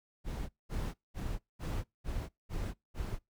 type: noise bursts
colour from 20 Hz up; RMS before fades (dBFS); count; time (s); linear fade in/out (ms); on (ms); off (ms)
brown; -36; 7; 0.24-3.19; 50; 250; 200
effects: noise-tail reverb RT60 0.2 s tail -25 dB re dry